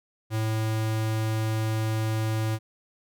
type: tone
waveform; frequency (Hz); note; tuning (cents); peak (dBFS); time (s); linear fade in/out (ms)
square; 110; A2; 0; -25; 0.3-2.59; 50
effects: none